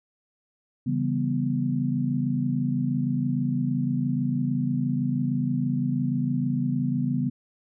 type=chord; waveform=sine; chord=C# half-diminished seventh; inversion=none; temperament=equal with one note detuned; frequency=138.59 / 164.81 / 196 / 245.8 Hz; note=C#3 / E3 / G3 / B3; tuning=0 / 0 / 0 / -8 cents; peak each=-27 / -31 / -31 / -26 dBFS; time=0.86-7.3 s; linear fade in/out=10 ms; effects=none